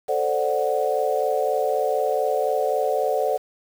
sine chord, D dominant seventh, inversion second, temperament equal, 440 / 523.3 / 587.3 / 740 Hz, A4 / C5 / D5 / F#5, 0 / 0 / 0 / 0 cents, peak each -25 dBFS, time 0.08-3.38 s, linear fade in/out 20 ms, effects 7-bit

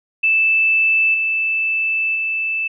sine tone with level steps, 2637 Hz, E7, in tune, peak -12 / -16 / -18 dBFS, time 0.23-2.68 s, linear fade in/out 10 ms, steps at 1.14 / 2.15 s, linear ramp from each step 5 ms, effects none

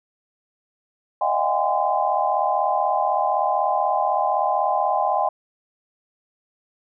sine tone cluster, 608 / 652 / 733 / 809 / 1032 Hz, D#5 / E5 / F#5 / G#5 / C6, -40 / -19 / -16 / -46 / -24 cents, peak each -27 / -27 / -24 / -22 / -25 dBFS, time 1.21-5.29 s, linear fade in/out 5 ms, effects none

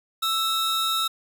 45% pulse tone pair together, 1322 / 3749 Hz, E6 / A#7, +5 / +9 cents, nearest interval octave + tritone, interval 1804 cents, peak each -25 dBFS, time 0.22-1.08 s, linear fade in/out 10 ms, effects none

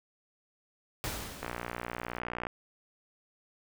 pink noise with exponential decay, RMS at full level -34 dBFS, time 1.04-2.19 s, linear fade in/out 0 ms, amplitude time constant 250 ms
click train, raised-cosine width 0.5 ms, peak -20 dBFS, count 63, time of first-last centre 1.43-2.469 s, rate 59.7 Hz
effects none

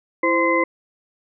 sine tone cluster, 333.8 / 521 / 1036 / 2051 Hz, E4 / C5 / C6 / C7, +22 / -7 / -17 / -35 cents, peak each -21 dBFS, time 0.23-0.64 s, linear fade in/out 5 ms, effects none

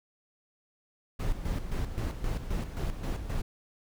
brown noise with tremolo, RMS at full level -30 dBFS, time 1.19-3.42 s, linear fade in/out 10 ms, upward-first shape square, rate 3.8 Hz, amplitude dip 60%, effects none

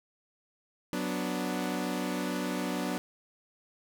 sawtooth chord, B minor, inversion second, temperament equal, 185 / 246.9 / 293.7 Hz, F#3 / B3 / D4, 0 / 0 / 0 cents, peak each -31 dBFS, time 0.93-2.98 s, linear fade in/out 0 ms, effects none

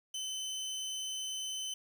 25% pulse tone, 3046 Hz, F#7, 50 cents sharp, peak -33 dBFS, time 0.14-1.74 s, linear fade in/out 5 ms, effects 10-bit

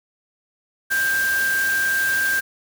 sine tone in noise, 1584 Hz, G6, 18 cents sharp, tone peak -18 dBFS, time 0.9-2.41 s, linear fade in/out 20 ms, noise white, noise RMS -29 dBFS, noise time 0.9-2.41 s, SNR +8 dB, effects none

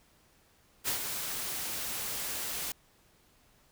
white noise with ADSR envelope, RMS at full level -30 dBFS, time 0.84-2.72 s, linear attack 43 ms, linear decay 100 ms, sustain -6 dB, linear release 3 ms, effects pink hiss -65 dBFS RMS until 3.71 s

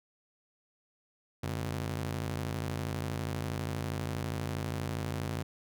sawtooth ring-modulated tone, 117.1 Hz, A#2, 8 cents sharp, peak -26 dBFS, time 1.43-5.43 s, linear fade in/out 5 ms, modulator 26.2 Hz, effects none

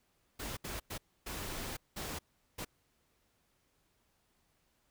pink noise bursts at uneven times, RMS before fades -41 dBFS, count 6, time 0.39-0.57 / 0.64-0.8 / 0.9-0.98 / 1.26-1.77 / 1.96-2.19 / 2.58-2.65 s, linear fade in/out 10 ms, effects pink hiss -75 dBFS RMS until 4.9 s

